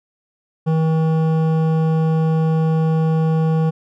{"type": "tone with hard clipping", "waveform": "triangle", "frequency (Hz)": 160, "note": "D#3", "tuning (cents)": 49, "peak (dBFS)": -16, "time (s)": [0.66, 3.71], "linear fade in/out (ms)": 20, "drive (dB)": 16, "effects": []}